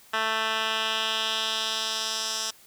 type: tone with band-pass filter sweep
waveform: 10% pulse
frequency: 220.7 Hz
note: A3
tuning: 5 cents sharp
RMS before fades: -28 dBFS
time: 0.13-2.51 s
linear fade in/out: 10 ms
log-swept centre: 2000 to 5800 Hz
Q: 1.8
effects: white hiss -54 dBFS RMS until 2.66 s